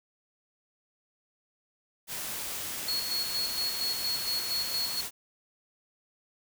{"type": "noise", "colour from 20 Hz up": "white", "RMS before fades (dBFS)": -36, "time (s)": [2.07, 5.11], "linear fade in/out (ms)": 50}
{"type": "tone with tremolo", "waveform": "sine", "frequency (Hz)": 4341, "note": "C#8", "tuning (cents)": -37, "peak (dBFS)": -28, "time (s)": [2.88, 5.01], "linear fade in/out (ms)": 5, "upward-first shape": "square", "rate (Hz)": 4.3, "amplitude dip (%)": 50}
{"effects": []}